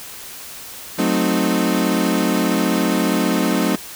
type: chord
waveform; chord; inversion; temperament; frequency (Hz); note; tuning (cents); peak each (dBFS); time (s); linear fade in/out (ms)
35% pulse; F# diminished seventh; none; equal; 185 / 220 / 261.6 / 311.1; F#3 / A3 / C4 / Eb4; 0 / 0 / 0 / 0; -20; 0.98-3.76; 10
effects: white hiss -35 dBFS RMS until 3.95 s